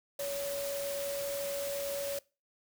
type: tone in noise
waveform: sine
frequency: 563 Hz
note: C#5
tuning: 27 cents sharp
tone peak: -34 dBFS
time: 0.19-2.19 s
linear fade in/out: 5 ms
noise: white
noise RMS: -41 dBFS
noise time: 0.19-2.19 s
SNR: +4 dB
effects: noise-tail reverb RT60 0.3 s tail -22 dB re dry